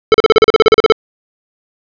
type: tone bursts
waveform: square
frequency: 440 Hz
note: A4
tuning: in tune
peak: -3 dBFS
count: 14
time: 0.12-0.922 s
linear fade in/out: 0 ms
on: 22 ms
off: 38 ms
effects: resampled to 11025 Hz + 7-bit

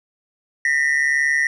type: ring-modulated tone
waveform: triangle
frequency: 1897 Hz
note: A#6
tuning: 30 cents sharp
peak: -11 dBFS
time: 0.65-1.47 s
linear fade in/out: 2 ms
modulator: 70.7 Hz
effects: resampled to 24000 Hz

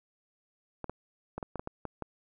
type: clicks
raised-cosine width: 1 ms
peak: -22 dBFS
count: 9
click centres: 0.843 / 0.896 / 1.38 / 1.428 / 1.557 / 1.595 / 1.674 / 1.853 / 2.023 s
effects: none

